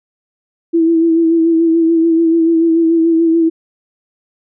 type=tone with vibrato; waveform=sine; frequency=329.6 Hz; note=E4; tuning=in tune; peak=-8 dBFS; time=0.73-3.5 s; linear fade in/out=20 ms; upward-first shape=sine; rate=6.9 Hz; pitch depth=32 cents each way; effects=none